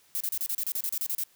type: noise bursts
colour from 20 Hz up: violet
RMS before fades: -30 dBFS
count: 13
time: 0.15-1.236 s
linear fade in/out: 0 ms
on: 54 ms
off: 32 ms
effects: white hiss -62 dBFS RMS until 1.35 s